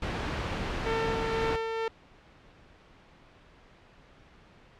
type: noise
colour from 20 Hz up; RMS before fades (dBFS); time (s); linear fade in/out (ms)
pink; -32; 0.02-1.56; 2
type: tone with tremolo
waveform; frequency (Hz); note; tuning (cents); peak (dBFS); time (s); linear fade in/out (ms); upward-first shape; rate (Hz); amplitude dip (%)
sawtooth; 450; A4; +39; -23; 0.86-1.88; 2; sine; 2.1; 35
effects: pink hiss -56 dBFS RMS until 4.79 s + low-pass 3000 Hz 12 dB/octave